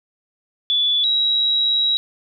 sine tone pair in turn, 3447 / 3861 Hz, A7 / B7, -36 / -40 cents, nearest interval major second, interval 196 cents, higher second, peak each -15 dBFS, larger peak neither, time 0.7-1.04 / 1.04-1.97 s, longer second, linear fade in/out 0 ms, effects none

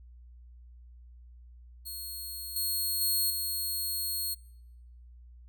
5% pulse tone with level steps, 4300 Hz, C8, 47 cents sharp, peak -31 / -22 / -19 / -24 dBFS, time 1.85-4.35 s, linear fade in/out 20 ms, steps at 2.56 / 3.01 / 3.3 s, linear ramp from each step 2 ms, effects noise-tail reverb RT60 0.9 s tail -25 dB re dry + added 60 Hz sine -49 dBFS peak until 5.48 s

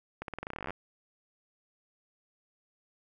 accelerating click train, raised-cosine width 0.5 ms, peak -22 dBFS, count 18, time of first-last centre 0.22-0.706 s, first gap 62 ms, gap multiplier 0.89, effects none

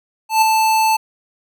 square tone with ADSR envelope, 880 Hz, A5, in tune, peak -9 dBFS, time 0.29-0.97 s, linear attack 130 ms, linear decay 6 ms, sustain -4 dB, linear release 12 ms, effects none

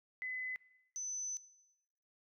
sine tone pair in turn, 2019 / 6050 Hz, B6 / F#8, +38 / +38 cents, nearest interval octave + perfect fifth, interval 1900 cents, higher second, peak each -38 / -39 dBFS, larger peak first, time 0.22-0.56 / 0.96-1.37 s, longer second, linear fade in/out 0 ms, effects noise-tail reverb RT60 1.0 s tail -20 dB re dry

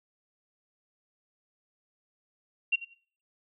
sine tone with echo, 2754 Hz, F7, 25 cents flat, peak -21 dBFS, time 2.72-2.76 s, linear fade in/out 10 ms, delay 90 ms, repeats 2, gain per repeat -15 dB, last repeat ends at 2.94 s, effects noise-tail reverb RT60 0.5 s tail -22 dB re dry

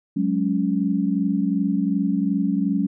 sine chord, F# suspended second, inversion none, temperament equal with one note detuned, 185 / 207.7 / 279.1 Hz, F#3 / G#3 / C#4, 0 / 0 / +12 cents, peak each -23 dBFS, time 0.16-2.87 s, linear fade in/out 10 ms, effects none

